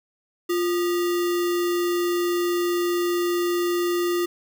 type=tone with sample-and-hold; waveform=sine; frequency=349.8 Hz; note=F4; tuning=3 cents sharp; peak=-20 dBFS; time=0.49-4.26 s; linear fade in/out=10 ms; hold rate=1575 Hz; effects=none